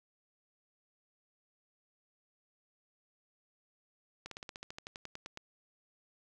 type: slowing click train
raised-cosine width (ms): 0.2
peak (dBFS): -26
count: 15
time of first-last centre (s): 4.26-5.374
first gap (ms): 53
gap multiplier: 1.06
effects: none